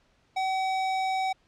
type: tone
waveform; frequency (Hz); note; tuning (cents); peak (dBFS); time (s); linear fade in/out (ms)
square; 760; F#5; +46; -26; 0.36-1.33; 10
effects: pink hiss -66 dBFS RMS until 1.47 s + low-pass 5000 Hz 12 dB/octave